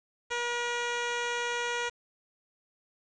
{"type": "tone", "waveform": "10% pulse", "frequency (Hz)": 479, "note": "A#4", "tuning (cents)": 47, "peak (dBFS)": -21, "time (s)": [0.3, 1.9], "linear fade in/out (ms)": 20, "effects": ["resampled to 16000 Hz", "8-bit"]}